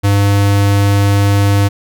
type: tone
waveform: square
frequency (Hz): 100.5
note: G2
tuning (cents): +44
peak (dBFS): -9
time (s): 0.03-1.69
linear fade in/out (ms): 20
effects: none